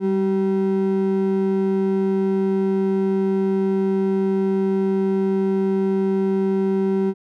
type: ring-modulated tone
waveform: triangle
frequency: 289.1 Hz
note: D4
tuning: 27 cents flat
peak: -12 dBFS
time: 0-7.14 s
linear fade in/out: 50 ms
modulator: 94.1 Hz
effects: none